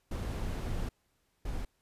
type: noise bursts at uneven times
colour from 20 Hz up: brown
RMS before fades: -35 dBFS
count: 2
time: 0.11-0.89 / 1.45-1.65 s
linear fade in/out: 5 ms
effects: pink hiss -75 dBFS RMS until 1.81 s + resampled to 32000 Hz